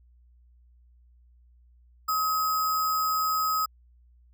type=tone with sample-and-hold; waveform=sine; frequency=1269 Hz; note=D#6; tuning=34 cents sharp; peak=-23 dBFS; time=2.08-3.66 s; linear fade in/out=10 ms; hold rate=6300 Hz; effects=added 60 Hz sine -55 dBFS peak until 4.33 s